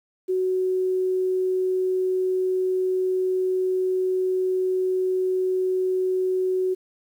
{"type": "tone", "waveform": "sine", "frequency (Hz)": 371.8, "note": "F#4", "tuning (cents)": 8, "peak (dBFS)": -20, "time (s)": [0.28, 6.75], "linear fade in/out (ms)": 20, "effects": ["9-bit"]}